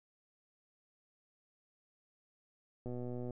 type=click train; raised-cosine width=2 ms; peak=-30 dBFS; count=56; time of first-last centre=2.86-3.307 s; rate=123 Hz; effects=none